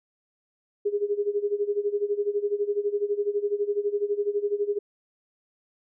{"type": "tone with tremolo", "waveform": "sine", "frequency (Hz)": 410.1, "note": "G#4", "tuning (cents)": -22, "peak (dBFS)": -20, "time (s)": [0.85, 4.79], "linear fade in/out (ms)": 10, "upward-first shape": "sine", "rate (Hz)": 12, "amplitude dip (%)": 85, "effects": []}